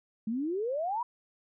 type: exponential sweep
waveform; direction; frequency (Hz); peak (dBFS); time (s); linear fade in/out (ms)
sine; up; 211.1 to 1000; -29; 0.27-1.03; 5
effects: none